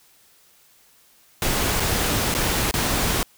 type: noise with dropouts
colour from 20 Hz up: pink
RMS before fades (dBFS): -22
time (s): 1.42-3.23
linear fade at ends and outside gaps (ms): 1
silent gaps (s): 1.798-1.802 / 2.341-2.349 / 2.711-2.739
effects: white hiss -56 dBFS RMS until 3.37 s